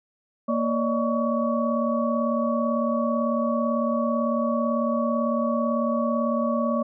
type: tone cluster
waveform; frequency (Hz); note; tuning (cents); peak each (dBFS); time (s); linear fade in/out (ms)
sine; 232.8 / 572 / 610 / 1126; A#3 / D5 / D#5 / C#6; -2 / -46 / -34 / +27; -24 / -27 / -29 / -29; 0.48-6.83; 10
effects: none